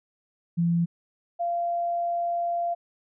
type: tone pair in turn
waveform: sine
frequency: 170 / 689.9 Hz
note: F3 / F5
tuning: -46 / -21 cents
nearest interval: 2 octaves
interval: 2425 cents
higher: second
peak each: -20 / -24 dBFS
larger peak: first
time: 0.57-0.86 / 1.39-2.75 s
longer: second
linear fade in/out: 20 ms
effects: none